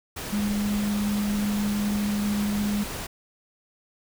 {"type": "tone in noise", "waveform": "sine", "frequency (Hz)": 206.3, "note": "G#3", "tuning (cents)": -11, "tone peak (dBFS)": -23, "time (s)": [0.32, 2.84], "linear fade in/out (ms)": 10, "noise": "pink", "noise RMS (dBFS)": -34, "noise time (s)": [0.16, 3.07], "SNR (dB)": 8, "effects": []}